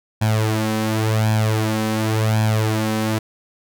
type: tone with flanger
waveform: sawtooth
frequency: 109.3 Hz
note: A2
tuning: 11 cents flat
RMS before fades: -19 dBFS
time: 0.21-3.19 s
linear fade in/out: 10 ms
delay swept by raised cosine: 1.2 to 3.9 ms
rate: 0.91 Hz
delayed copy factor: +0.75
effects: none